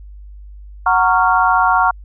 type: chord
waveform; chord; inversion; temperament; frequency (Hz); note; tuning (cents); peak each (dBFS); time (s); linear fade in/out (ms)
sine; Gb major seventh; none; just; 740 / 925 / 1110 / 1387.5; Gb5 / Bb5 / Db6 / F6; 0 / -14 / +2 / -12; -16; 0.86-1.91; 5
effects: added 50 Hz sine -33 dBFS peak until 2.04 s